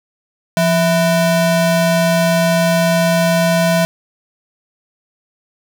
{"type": "ring-modulated tone", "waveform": "square", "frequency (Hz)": 414.5, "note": "G#4", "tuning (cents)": -3, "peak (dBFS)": -9, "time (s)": [0.57, 3.85], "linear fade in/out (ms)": 0, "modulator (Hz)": 242, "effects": []}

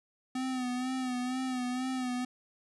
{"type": "tone with vibrato", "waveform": "square", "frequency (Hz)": 253.9, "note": "B3", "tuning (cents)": 48, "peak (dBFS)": -32, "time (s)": [0.35, 2.25], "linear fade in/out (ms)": 5, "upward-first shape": "sine", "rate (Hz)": 2.1, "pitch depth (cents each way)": 46, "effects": ["resampled to 24000 Hz"]}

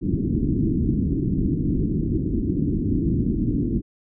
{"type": "low-pass noise", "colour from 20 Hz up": "white", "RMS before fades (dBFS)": -22, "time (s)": [0.01, 3.82], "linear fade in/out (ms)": 50, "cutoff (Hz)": 330, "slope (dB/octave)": 48, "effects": []}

